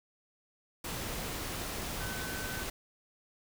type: tone in noise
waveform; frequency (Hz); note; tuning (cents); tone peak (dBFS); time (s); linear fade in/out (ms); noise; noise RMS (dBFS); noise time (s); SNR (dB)
sine; 1521; F#6; +47; -42; 2-2.64; 5; pink; -38; 0.84-2.7; -7
effects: none